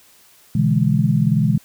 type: chord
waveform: sine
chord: E dominant seventh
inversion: second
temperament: equal with one note detuned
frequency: 124.83 / 146.83 / 164.81 / 207.7 Hz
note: B2 / D3 / E3 / G#3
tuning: +19 / 0 / 0 / 0 cents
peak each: -19 dBFS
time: 0.55-1.58 s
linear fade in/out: 5 ms
effects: white hiss -51 dBFS RMS until 1.64 s